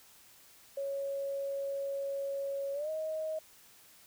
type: tone with pitch glide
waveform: sine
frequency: 554 to 629.1 Hz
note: C#5 to D#5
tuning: -1 to +19 cents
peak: -33 dBFS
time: 0.77-3.39 s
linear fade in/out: 5 ms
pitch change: +220 cents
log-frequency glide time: 2.73-2.9 s
effects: white hiss -59 dBFS RMS until 4.06 s